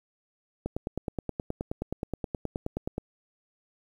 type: click train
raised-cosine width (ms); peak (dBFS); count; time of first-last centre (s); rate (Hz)
2; -17; 23; 0.66-2.981; 9.48
effects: 9-bit